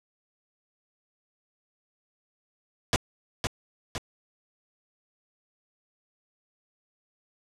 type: noise with echo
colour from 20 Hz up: pink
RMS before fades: -22 dBFS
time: 2.93-2.96 s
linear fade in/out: 0 ms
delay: 510 ms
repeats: 2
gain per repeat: -5 dB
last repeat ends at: 3.98 s
effects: low-pass 7000 Hz 12 dB/octave